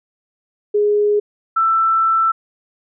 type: tone pair in turn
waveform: sine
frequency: 415.3 / 1330.7 Hz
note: G#4 / E6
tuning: 0 / +16 cents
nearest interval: octave + minor sixth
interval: 2016 cents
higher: second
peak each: -12 dBFS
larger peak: neither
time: 0.74-1.2 / 1.56-2.32 s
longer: second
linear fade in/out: 10 ms
effects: none